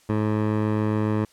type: tone with low-pass filter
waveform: 15% pulse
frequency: 107.2 Hz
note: A2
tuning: 45 cents flat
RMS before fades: -23 dBFS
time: 0.09-1.25 s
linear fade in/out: 5 ms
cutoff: 1500 Hz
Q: 0.62
effects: white hiss -58 dBFS RMS until 1.32 s + low-pass 10000 Hz 12 dB/octave